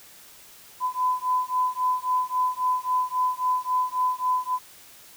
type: beating tone pair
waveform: sine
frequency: 1006 / 1009.7 Hz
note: B5 / B5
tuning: +32 / +38 cents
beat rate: 3.7 Hz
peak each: -25 dBFS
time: 0.8-4.59 s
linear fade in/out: 50 ms
effects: white hiss -49 dBFS RMS until 5.16 s